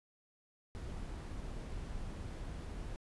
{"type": "noise", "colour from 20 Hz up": "brown", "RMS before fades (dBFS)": -43, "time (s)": [0.75, 2.96], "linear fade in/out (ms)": 0, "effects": ["resampled to 24000 Hz"]}